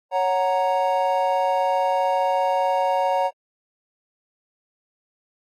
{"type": "chord", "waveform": "triangle", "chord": "F# major", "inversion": "second", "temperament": "equal", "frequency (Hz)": [554.4, 740, 932.3], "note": ["C#5", "F#5", "A#5"], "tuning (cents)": [0, 0, 0], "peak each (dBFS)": -21, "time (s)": [0.11, 3.31], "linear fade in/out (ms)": 50, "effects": ["AAC 48 kbps"]}